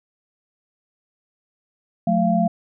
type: tone cluster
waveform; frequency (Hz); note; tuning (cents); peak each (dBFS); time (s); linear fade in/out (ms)
sine; 180.8 / 219.1 / 687; F#3 / A3 / F5; -40 / -7 / -29; -20; 2.07-2.48; 5
effects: none